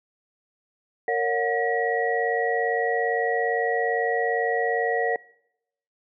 sine tone cluster, 462.4 / 560 / 725 / 1915 Hz, A#4 / C#5 / F#5 / A#6, -14 / +18 / -35 / +46 cents, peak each -25 / -30 / -26 / -28 dBFS, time 1.08-5.16 s, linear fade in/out 2 ms, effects noise-tail reverb RT60 0.8 s tail -23 dB re dry

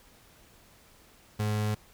35% pulse tone, 106 Hz, G#2, 36 cents sharp, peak -25 dBFS, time 1.39-1.75 s, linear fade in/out 10 ms, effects pink hiss -58 dBFS RMS until 1.93 s

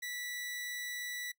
sawtooth tone, 1961 Hz, B6, 13 cents flat, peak -35 dBFS, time 0.02-1.32 s, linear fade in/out 10 ms, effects noise-tail reverb RT60 0.1 s tail -20 dB re dry

